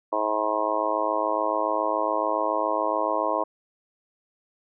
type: harmonic tone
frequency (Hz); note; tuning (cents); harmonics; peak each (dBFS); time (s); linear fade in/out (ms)
107.1; A2; -46; 3 / 4 / 5 / 6 / 7 / 8 / 9 / 10; -33 / -34 / -30 / -28 / -35 / -34 / -28 / -29; 0.12-3.44; 10
effects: none